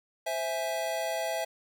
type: chord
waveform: square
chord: C augmented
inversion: none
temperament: equal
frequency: 523.3 / 659.3 / 830.6 Hz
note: C5 / E5 / G#5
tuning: 0 / 0 / 0 cents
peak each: -38 / -32 / -37 dBFS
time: 0.26-1.45 s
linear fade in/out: 10 ms
effects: none